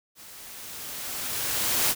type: noise with level ramp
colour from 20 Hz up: white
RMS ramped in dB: -47 to -22 dBFS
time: 0.15-1.95 s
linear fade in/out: 50 ms
effects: none